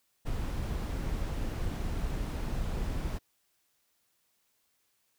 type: noise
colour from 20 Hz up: brown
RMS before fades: -33 dBFS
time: 0.25-3.19 s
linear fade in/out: 20 ms
effects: white hiss -74 dBFS RMS until 5.18 s